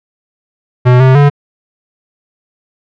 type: tone with pitch steps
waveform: square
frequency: 124.8 / 130.7 / 143.7 Hz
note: B2 / C3 / D3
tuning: +19 / -1 / -37 cents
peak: -4 dBFS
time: 0.85-1.3 s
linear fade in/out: 20 ms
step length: 150 ms
effects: low-pass 2000 Hz 12 dB/octave